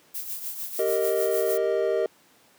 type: noise with tremolo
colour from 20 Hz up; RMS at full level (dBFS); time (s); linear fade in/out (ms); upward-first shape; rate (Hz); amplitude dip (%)
violet; -31; 0.14-1.58; 10; triangle; 6.7; 65
type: chord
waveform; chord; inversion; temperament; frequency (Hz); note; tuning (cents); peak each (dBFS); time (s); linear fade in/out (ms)
triangle; Eb major; first; equal with one note detuned; 392 / 464.6 / 622.3; G4 / Bb4 / Eb5; 0 / -6 / 0; -24; 0.79-2.06; 2
effects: pink hiss -58 dBFS RMS until 2.58 s + high-pass 200 Hz 12 dB/octave